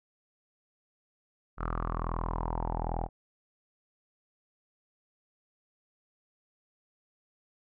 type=tone with low-pass filter sweep; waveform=sawtooth; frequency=41.2 Hz; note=E1; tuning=in tune; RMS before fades=-33 dBFS; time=1.57-3.09 s; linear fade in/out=50 ms; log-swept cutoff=1300 to 780 Hz; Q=7; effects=none